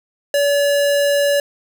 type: tone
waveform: square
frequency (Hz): 571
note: D5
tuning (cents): -49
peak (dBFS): -14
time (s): 0.34-1.4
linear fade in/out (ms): 2
effects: none